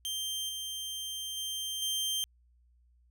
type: tone with level steps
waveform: sawtooth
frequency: 3150 Hz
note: G7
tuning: 8 cents sharp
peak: -30 / -33 / -31 / -27 dBFS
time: 0.05-2.24 s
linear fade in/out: 0 ms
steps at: 0.49 / 1.37 / 1.82 s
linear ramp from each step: 2 ms
effects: added 60 Hz sine -62 dBFS peak until 3.1 s